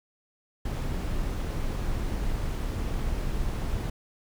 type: noise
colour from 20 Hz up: brown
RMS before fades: -29 dBFS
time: 0.65-3.9 s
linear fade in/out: 5 ms
effects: none